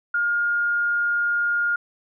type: tone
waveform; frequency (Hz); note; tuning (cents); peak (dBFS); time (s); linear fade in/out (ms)
sine; 1418; F6; +26; -19; 0.14-1.76; 5
effects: none